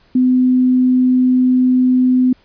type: tone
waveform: sine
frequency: 253.8 Hz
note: B3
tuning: 47 cents sharp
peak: -9 dBFS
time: 0.15-2.33 s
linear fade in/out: 5 ms
effects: pink hiss -53 dBFS RMS until 2.44 s + resampled to 11025 Hz